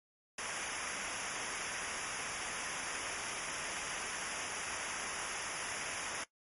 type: noise with comb filter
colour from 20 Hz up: pink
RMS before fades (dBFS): -40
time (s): 0.38-6.24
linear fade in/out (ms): 5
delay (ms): 0.24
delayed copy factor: -0.9
effects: noise-tail reverb RT60 0.1 s tail -18 dB re dry + MP3 48 kbps